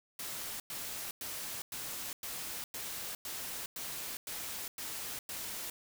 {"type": "noise bursts", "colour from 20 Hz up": "white", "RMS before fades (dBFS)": -41, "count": 11, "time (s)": [0.19, 5.7], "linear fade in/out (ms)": 2, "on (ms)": 410, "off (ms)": 100, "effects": []}